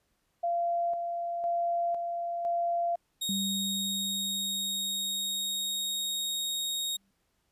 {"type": "tone with tremolo", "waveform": "sine", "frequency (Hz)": 688, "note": "F5", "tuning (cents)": -26, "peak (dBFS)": -26, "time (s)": [0.43, 2.96], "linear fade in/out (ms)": 10, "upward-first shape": "square", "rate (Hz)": 0.99, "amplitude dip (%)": 40}
{"type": "tone", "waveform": "sawtooth", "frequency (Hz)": 3750, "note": "A#7", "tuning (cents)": 10, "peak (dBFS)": -27, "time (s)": [3.21, 6.97], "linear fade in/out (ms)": 10}
{"type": "tone with exponential decay", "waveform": "sine", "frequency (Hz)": 196, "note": "G3", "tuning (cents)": 0, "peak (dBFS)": -30, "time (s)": [3.29, 7.11], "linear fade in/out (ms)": 2, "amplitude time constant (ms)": 830}
{"effects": ["pink hiss -75 dBFS RMS until 7.51 s", "resampled to 32000 Hz"]}